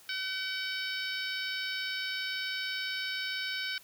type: harmonic tone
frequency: 759 Hz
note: F#5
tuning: 44 cents sharp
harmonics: 2 / 3 / 4 / 5 / 6 / 7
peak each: -37 / -39 / -40 / -41 / -42 / -42 dBFS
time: 0.09-3.78 s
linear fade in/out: 2 ms
effects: white hiss -57 dBFS RMS until 3.83 s